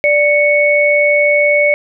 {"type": "tone pair together", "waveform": "sine", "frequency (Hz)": [587.3, 2217], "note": ["D5", "C#7"], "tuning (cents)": [0, 0], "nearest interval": "octave + major seventh", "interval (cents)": 2300, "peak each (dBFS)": -11, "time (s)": [0.04, 1.74], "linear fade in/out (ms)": 0, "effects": []}